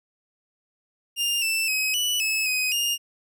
sawtooth tone with pitch steps, 2806 / 2660 / 2541 / 2960 / 2592 / 2512 / 2828 Hz, F7 / E7 / D#7 / F#7 / E7 / D#7 / F7, +8 / +15 / +36 / 0 / -30 / +16 / +21 cents, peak -19 dBFS, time 1.16-2.98 s, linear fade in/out 50 ms, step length 260 ms, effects none

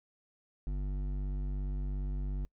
sine tone with hard clipping, 48.61 Hz, G1, 14 cents flat, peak -34 dBFS, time 0.67-2.45 s, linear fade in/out 0 ms, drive 11 dB, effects noise-tail reverb RT60 0.1 s tail -25 dB re dry

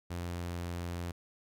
sawtooth tone with pitch glide, 87.31 to 86.71 Hz, F2 to F2, 0 to -12 cents, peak -32 dBFS, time 0.1-1.12 s, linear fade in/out 10 ms, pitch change -12 cents, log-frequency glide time 0.23-0.55 s, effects none

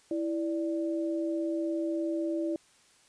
sine tone pair together, 329.6 / 586.9 Hz, E4 / D5, 0 / -1 cents, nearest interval minor seventh, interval 999 cents, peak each -29 / -35 dBFS, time 0.11-2.56 s, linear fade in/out 2 ms, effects white hiss -62 dBFS RMS until 3.08 s + resampled to 22050 Hz

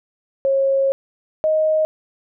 sine tone pair in turn, 543 / 624.8 Hz, C#5 / D#5, -36 / +7 cents, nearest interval major second, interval 243 cents, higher second, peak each -14 dBFS, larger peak neither, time 0.45-0.92 / 1.44-1.85 s, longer first, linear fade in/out 0 ms, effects none

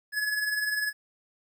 square tone with tremolo, 1698 Hz, G#6, 38 cents sharp, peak -25 dBFS, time 0.12-0.93 s, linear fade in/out 50 ms, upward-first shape sine, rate 20 Hz, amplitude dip 50%, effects 11-bit

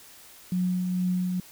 sine tone with tremolo, 181.7 Hz, F#3, 31 cents flat, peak -22 dBFS, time 0.52-1.4 s, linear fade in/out 2 ms, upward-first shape triangle, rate 2.2 Hz, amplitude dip 35%, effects white hiss -50 dBFS RMS until 1.51 s

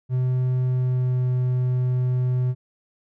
triangle tone with pitch glide, 127.3 to 126.13 Hz, C3 to B2, -47 to +37 cents, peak -17 dBFS, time 0.09-2.55 s, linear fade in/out 50 ms, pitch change -16 cents, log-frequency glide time 0.65-1.29 s, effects none

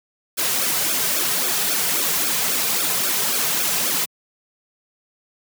white noise with flanger, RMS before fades -21 dBFS, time 0.37-4.06 s, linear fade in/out 20 ms, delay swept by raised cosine 1 to 3.6 ms, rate 3.7 Hz, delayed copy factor -0.95, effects high-pass 150 Hz 12 dB/octave

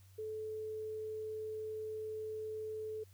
sine tone, 434 Hz, A4, 24 cents flat, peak -39 dBFS, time 0.18-3.04 s, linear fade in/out 10 ms, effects added 95 Hz sine -58 dBFS peak until 3.13 s + white hiss -69 dBFS RMS until 3.13 s

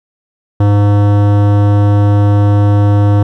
sine tone with hard clipping, 102.3 Hz, G#2, 26 cents flat, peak -8 dBFS, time 0.6-3.23 s, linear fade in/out 5 ms, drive 17 dB, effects none

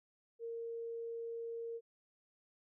sine tone, 462.1 Hz, A#4, 15 cents flat, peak -40 dBFS, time 0.39-1.81 s, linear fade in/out 50 ms, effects none

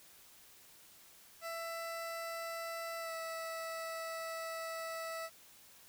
20% pulse tone with pitch glide, 665 to 654 Hz, E5 to E5, +15 to -14 cents, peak -35 dBFS, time 1.41-5.3 s, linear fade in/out 50 ms, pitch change -29 cents, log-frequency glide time 2.99-3.13 s, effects white hiss -60 dBFS RMS until 5.88 s

